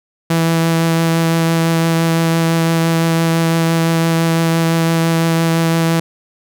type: tone with vibrato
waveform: sawtooth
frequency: 164.81 Hz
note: E3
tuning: in tune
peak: -8 dBFS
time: 0.3-6 s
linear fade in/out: 5 ms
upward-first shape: triangle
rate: 5.9 Hz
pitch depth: 11 cents each way
effects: none